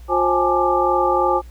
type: tone cluster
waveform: sine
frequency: 356.4 / 531 / 822 / 865 / 1186 Hz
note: F4 / C5 / G#5 / A5 / D6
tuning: +35 / +25 / -18 / -30 / +17 cents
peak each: -21 dBFS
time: 0.08-1.42 s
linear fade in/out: 50 ms
effects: added 60 Hz sine -36 dBFS peak until 1.5 s + pink hiss -53 dBFS RMS until 1.5 s